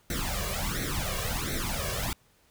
pink noise with flanger, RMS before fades -31 dBFS, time 0.1-2.13 s, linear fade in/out 2 ms, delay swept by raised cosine 0.5 to 1.8 ms, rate 1.4 Hz, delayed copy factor +0.9, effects pink hiss -64 dBFS RMS until 2.5 s

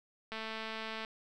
click train, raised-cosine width 0.3 ms, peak -25 dBFS, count 162, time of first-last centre 0.32-1.049 s, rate 221 Hz, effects none

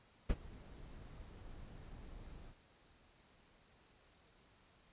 brown noise with ADSR envelope, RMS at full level -31 dBFS, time 0.29-2.55 s, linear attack 12 ms, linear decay 41 ms, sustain -22 dB, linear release 77 ms, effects pink hiss -68 dBFS RMS until 4.92 s + resampled to 8000 Hz

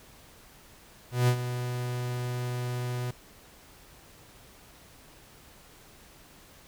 45% pulse tone with ADSR envelope, 123.47 Hz, B2, in tune, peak -19 dBFS, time 1.11-3.11 s, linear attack 170 ms, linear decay 76 ms, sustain -11 dB, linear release 5 ms, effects pink hiss -54 dBFS RMS until 6.67 s

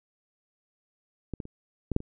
clicks, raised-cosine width 3 ms, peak -20 / -22 / -30 / -16 / -10 / -27 dBFS, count 6, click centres 1.337 / 1.402 / 1.454 / 1.917 / 1.964 / 2.004 s, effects none

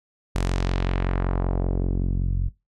sawtooth tone with low-pass filter sweep, 45.25 Hz, F#1, 38 cents flat, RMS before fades -23 dBFS, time 0.35-2.49 s, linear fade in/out 10 ms, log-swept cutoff 10000 to 100 Hz, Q 1.1, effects noise-tail reverb RT60 0.2 s tail -18 dB re dry

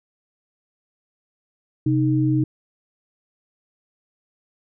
sine tone pair together, 130.34 / 310 Hz, C3 / D#4, -6 / -6 cents, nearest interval octave + minor third, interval 1500 cents, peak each -19 / -19 dBFS, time 1.86-2.44 s, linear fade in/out 5 ms, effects none

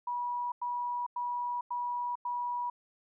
sine tone bursts, 971 Hz, B5, 30 cents flat, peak -31 dBFS, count 5, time 0.07-2.7 s, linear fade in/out 5 ms, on 450 ms, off 95 ms, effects none

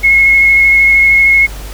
sine tone with vibrato, 2171 Hz, C#7, 37 cents flat, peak -4 dBFS, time 0.03-1.47 s, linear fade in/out 20 ms, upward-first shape square, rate 13 Hz, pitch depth 9 cents each way, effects added 50 Hz sine -24 dBFS peak until 1.73 s + pink hiss -31 dBFS RMS until 1.73 s

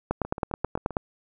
two click trains, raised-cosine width 1 ms, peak -10 / -21 dBFS, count 9 / 6, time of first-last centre 0.11-0.968 / 0.25-0.907 s, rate 9.32 / 7.61 Hz, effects none

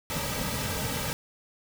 pink noise with comb filter, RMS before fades -31 dBFS, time 0.1-1.13 s, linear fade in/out 0 ms, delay 2.8 ms, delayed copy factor -0.75, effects none

